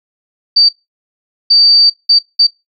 sine tone bursts at uneven times, 4624 Hz, D8, 28 cents flat, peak -4 dBFS, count 4, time 0.56-0.69 / 1.5-1.9 / 2.09-2.19 / 2.39-2.47 s, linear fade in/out 10 ms, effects noise-tail reverb RT60 0.2 s tail -20 dB re dry

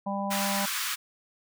harmonic tone, 198.6 Hz, G3, 23 cents sharp, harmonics 1 / 3 / 4 / 5, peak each -31 / -35 / -34 / -35 dBFS, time 0.06-0.66 s, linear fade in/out 10 ms
pink high-pass noise, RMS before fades -31 dBFS, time 0.3-0.96 s, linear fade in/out 20 ms, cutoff 1100 Hz, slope 48 dB/octave
effects none

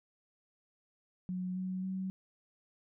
sine tone with pitch steps, 183 / 185.88 / 188.8 Hz, F#3 / F#3 / F#3, -19 / +8 / +35 cents, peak -34 dBFS, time 1.29-2.1 s, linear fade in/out 0 ms, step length 270 ms, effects none

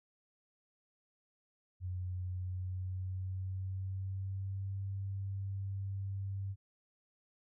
sine tone with pitch glide, 91.2 to 97.75 Hz, F#2 to G2, -24 to -4 cents, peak -36 dBFS, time 1.8-6.56 s, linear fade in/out 50 ms, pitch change +120 cents, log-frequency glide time 2.28-4.82 s, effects none

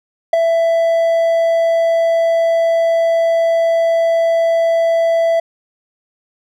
triangle tone with ADSR envelope, 664 Hz, E5, 12 cents sharp, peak -3 dBFS, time 0.33-5.4 s, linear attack 5 ms, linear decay 9 ms, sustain -6 dB, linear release 6 ms, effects none

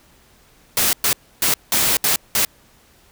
white noise bursts at uneven times, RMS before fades -17 dBFS, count 6, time 0.77-0.93 / 1.04-1.13 / 1.42-1.54 / 1.72-1.97 / 2.04-2.16 / 2.35-2.45 s, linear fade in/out 2 ms, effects pink hiss -53 dBFS RMS until 3.11 s

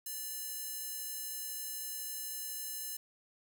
square tone with high-pass filter, 582 Hz, D5, 16 cents flat, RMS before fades -41 dBFS, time 0.06-2.97 s, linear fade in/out 5 ms, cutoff 8800 Hz, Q 0.56, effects none

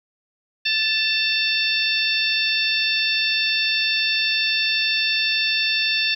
harmonic tone with a mistuned harmonic, 894 Hz, A5, 27 cents sharp, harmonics 2 / 3 / 4 / 5 / 6, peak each -27 / -22 / -24 / -25 / -29 dBFS, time 0.65-6.15 s, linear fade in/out 10 ms, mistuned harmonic 2, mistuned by -37 cents, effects 9-bit

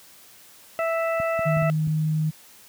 harmonic tone, 659.3 Hz, E5, in tune, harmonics 1 / 2 / 3 / 4, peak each -23 / -29 / -33 / -35 dBFS, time 0.79-1.7 s, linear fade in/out 0 ms
clicks, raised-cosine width 5 ms, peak -21 dBFS, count 5, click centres 1.2 / 1.392 / 1.569 / 1.622 / 1.873 s
sine tone, 155.56 Hz, D#3, in tune, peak -20 dBFS, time 1.45-2.31 s, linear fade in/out 20 ms
effects white hiss -50 dBFS RMS until 2.68 s + high-pass 80 Hz 12 dB/octave

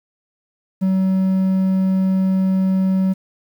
triangle tone, 189.3 Hz, F#3, 40 cents sharp, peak -12 dBFS, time 0.81-3.14 s, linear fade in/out 20 ms, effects 8-bit

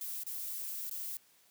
violet noise with dropouts, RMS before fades -40 dBFS, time 0.01-1.17 s, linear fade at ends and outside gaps 2 ms, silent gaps 0.235-0.265 / 0.897-0.911 s, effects white hiss -66 dBFS RMS until 1.5 s + high-pass 80 Hz 12 dB/octave

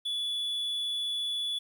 triangle tone, 3431 Hz, A7, 44 cents flat, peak -28 dBFS, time 0.05-1.59 s, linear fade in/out 10 ms, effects 10-bit

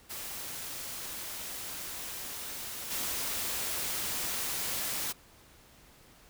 white noise with level steps, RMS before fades -40 / -34 dBFS, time 0.09-5.13 s, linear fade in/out 20 ms, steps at 2.9 s, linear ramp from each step 20 ms, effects pink hiss -58 dBFS RMS until 6.29 s

